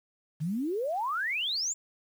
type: exponential sweep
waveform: sine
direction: up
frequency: 143.2 to 7490 Hz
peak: -28 dBFS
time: 0.4-1.74 s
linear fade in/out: 20 ms
effects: 9-bit